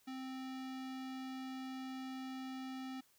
square tone with low-pass filter, 261.6 Hz, C4, in tune, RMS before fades -45 dBFS, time 0.07-3.01 s, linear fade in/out 10 ms, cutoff 4700 Hz, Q 1.1, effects white hiss -71 dBFS RMS until 3.18 s

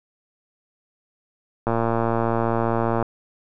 click train, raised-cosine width 1 ms, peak -8 dBFS, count 157, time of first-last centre 1.67-3.027 s, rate 115 Hz, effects none

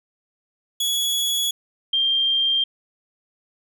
sawtooth / sine tone pair in turn, 3372 / 3183 Hz, G#7 / G7, +26 / +26 cents, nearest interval minor second, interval 100 cents, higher first, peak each -17 / -17 dBFS, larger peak neither, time 0.8-1.51 / 1.93-2.64 s, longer neither, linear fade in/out 5 ms, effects none

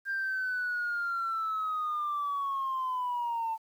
sine linear sweep, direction down, 1598 to 884 Hz, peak -28 dBFS, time 0.05-3.58 s, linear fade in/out 50 ms, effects tanh soft clip ceiling -26 dBFS + 10-bit

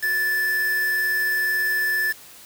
triangle tone with quantisation, 1749 Hz, A6, 11 cents flat, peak -18 dBFS, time 0.02-2.13 s, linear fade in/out 20 ms, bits 5, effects white hiss -45 dBFS RMS until 2.45 s

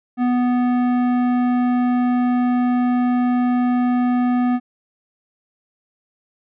sine tone with tanh clipping, 246.9 Hz, B3, in tune, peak -17 dBFS, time 0.17-4.6 s, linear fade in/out 50 ms, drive 14 dB, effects none

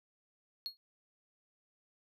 triangle tone with exponential decay, 4306 Hz, C8, 49 cents sharp, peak -32 dBFS, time 0.66-0.77 s, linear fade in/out 0 ms, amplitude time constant 23 ms, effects none

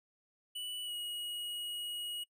square tone with pitch glide, 2960 to 2899 Hz, F#7 to F#7, 0 to -36 cents, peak -39 dBFS, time 0.55-2.24 s, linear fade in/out 10 ms, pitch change -36 cents, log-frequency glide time 0.84-0.92 s, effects noise-tail reverb RT60 0.1 s tail -22 dB re dry

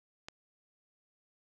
click, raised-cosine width 0.2 ms, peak -25 dBFS, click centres 0.285 s, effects none

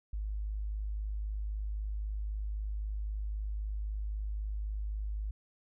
sine tone, 51.91 Hz, G#1, in tune, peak -33 dBFS, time 0.13-5.31 s, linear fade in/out 5 ms, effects none

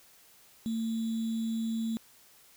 sine tone with sample-and-hold, 225 Hz, A3, 39 cents sharp, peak -29 dBFS, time 0.66-1.97 s, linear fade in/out 0 ms, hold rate 3675 Hz, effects white hiss -59 dBFS RMS until 2.56 s

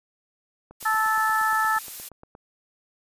click train, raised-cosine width 1 ms, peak -31 dBFS, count 15, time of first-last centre 0.71-2.351 s, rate 8.53 Hz
blue noise, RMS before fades -36 dBFS, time 0.8-2.09 s, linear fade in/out 10 ms
harmonic tone, 437.3 Hz, A4, 11 cents flat, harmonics 2 / 3 / 4, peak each -25 / -23 / -25 dBFS, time 0.85-1.79 s, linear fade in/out 10 ms
effects resampled to 32000 Hz

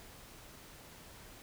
silence, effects pink hiss -54 dBFS RMS until 1.42 s

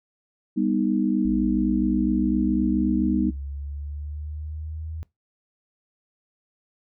sine chord, G augmented, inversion none, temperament equal with one note detuned, 199.31 / 246.9 / 311.1 Hz, G3 / B3 / D#4, +29 / 0 / 0 cents, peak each -24 dBFS, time 0.56-3.31 s, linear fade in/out 20 ms
sine linear sweep, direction up, 55 to 80.3 Hz, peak -30 dBFS, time 1.25-5.03 s, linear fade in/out 0 ms
effects noise-tail reverb RT60 0.2 s tail -22 dB re dry

